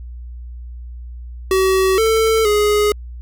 square tone with pitch steps, 379.6 / 445.2 / 417.3 Hz, F#4 / A4 / G#4, +44 / +20 / +8 cents, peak -13 dBFS, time 1.51-2.92 s, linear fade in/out 2 ms, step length 470 ms, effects added 60 Hz sine -29 dBFS peak until 3.21 s

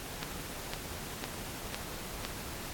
click train, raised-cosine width 0.2 ms, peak -17 dBFS, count 5, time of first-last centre 0.23-2.25 s, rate 1.98 Hz, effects pink hiss -42 dBFS RMS until 2.73 s + AAC 64 kbps

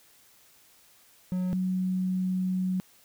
triangle / sine tone pair in turn, 182.8 / 185.24 Hz, F#3 / F#3, -21 / +2 cents, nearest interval unison, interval 23 cents, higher second, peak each -24 / -25 dBFS, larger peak first, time 1.32-1.53 / 1.53-2.8 s, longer second, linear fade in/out 0 ms, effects white hiss -59 dBFS RMS until 3.04 s

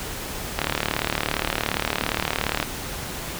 click train, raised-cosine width 0.3 ms, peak -5 dBFS, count 77, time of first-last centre 0.59-2.628 s, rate 37.3 Hz, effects pink hiss -32 dBFS RMS until 3.39 s

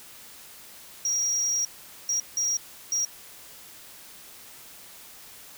triangle tone bursts at uneven times, 5690 Hz, F8, 31 cents sharp, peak -22 dBFS, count 4, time 1.05-1.65 / 2.09-2.2 / 2.37-2.57 / 2.92-3.05 s, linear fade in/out 2 ms, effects white hiss -47 dBFS RMS until 5.57 s

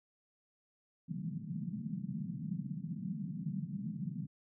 white band-pass noise, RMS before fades -40 dBFS, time 1.08-4.27 s, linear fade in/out 10 ms, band 140 to 210 Hz, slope 48 dB/octave, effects none

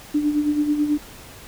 sine tone with tremolo, 296.4 Hz, D4, 16 cents sharp, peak -15 dBFS, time 0.14-0.98 s, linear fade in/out 10 ms, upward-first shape sine, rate 9.2 Hz, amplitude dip 60%, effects pink hiss -42 dBFS RMS until 1.47 s

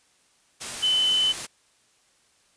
sine tone in noise, 3031 Hz, F#7, 41 cents sharp, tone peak -19 dBFS, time 0.82-1.33 s, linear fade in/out 20 ms, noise white, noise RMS -33 dBFS, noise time 0.6-1.47 s, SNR +11 dB, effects white hiss -63 dBFS RMS until 2.56 s + resampled to 22050 Hz

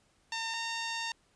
10% pulse tone pair in turn, 908 / 915.9 Hz, A#5 / A#5, -46 / -31 cents, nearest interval unison, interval 15 cents, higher second, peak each -25 dBFS, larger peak neither, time 0.32-0.54 / 0.54-1.12 s, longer second, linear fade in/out 2 ms, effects pink hiss -69 dBFS RMS until 1.35 s + resampled to 22050 Hz

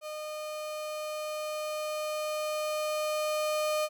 35% pulse tone with level ramp, 611 Hz, D#5, 32 cents flat, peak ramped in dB -35 to -25 dBFS, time 0.01-3.89 s, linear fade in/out 50 ms, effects none

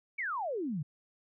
sine exponential sweep, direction down, 2348 to 135.9 Hz, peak -32 dBFS, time 0.18-0.83 s, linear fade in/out 10 ms, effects none

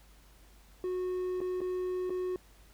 triangle tone with dropouts, 365.9 Hz, F#4, 19 cents flat, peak -29 dBFS, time 0.84-2.36 s, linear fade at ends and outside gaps 1 ms, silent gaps 1.405-1.414 / 1.606-1.615 / 2.096-2.104 s, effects added 50 Hz sine -57 dBFS peak until 2.73 s + pink hiss -62 dBFS RMS until 2.73 s

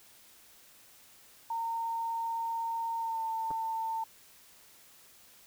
sine tone with pitch glide, 916 to 897.7 Hz, A#5 to A5, -31 to +34 cents, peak -31 dBFS, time 1.5-4.04 s, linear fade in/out 5 ms, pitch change -35 cents, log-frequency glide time 2.98-3.23 s
clicks, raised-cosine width 1 ms, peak -30 dBFS, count 2, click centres 3.506 / 3.513 s
effects white hiss -58 dBFS RMS until 5.46 s

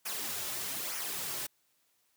white noise with flanger, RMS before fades -37 dBFS, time 0.05-1.47 s, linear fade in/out 10 ms, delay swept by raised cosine 0.24 to 4.34 ms, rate 1.1 Hz, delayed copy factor -0.6, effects white hiss -73 dBFS RMS until 2.16 s + high-pass 80 Hz 12 dB/octave

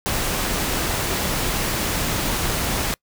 pink noise, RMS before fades -23 dBFS, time 0.06-2.94 s, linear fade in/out 0 ms, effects noise-tail reverb RT60 0.1 s tail -26 dB re dry

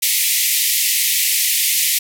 white band-pass noise, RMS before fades -17 dBFS, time 0.02-1.99 s, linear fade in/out 10 ms, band 1900 to 16000 Hz, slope 96 dB/octave, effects none

